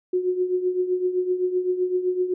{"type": "tone with tremolo", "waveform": "sine", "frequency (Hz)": 364.6, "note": "F#4", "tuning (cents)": -25, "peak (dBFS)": -17, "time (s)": [0.13, 2.34], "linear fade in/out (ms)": 5, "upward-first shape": "triangle", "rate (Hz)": 7.8, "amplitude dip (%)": 75, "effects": []}